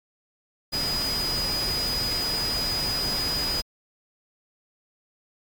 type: tone in noise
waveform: sine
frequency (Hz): 4947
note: D#8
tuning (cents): -11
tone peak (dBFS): -25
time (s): 0.72-3.62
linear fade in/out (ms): 20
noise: pink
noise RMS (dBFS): -31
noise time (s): 0.72-3.62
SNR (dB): +3
effects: MP3 96 kbps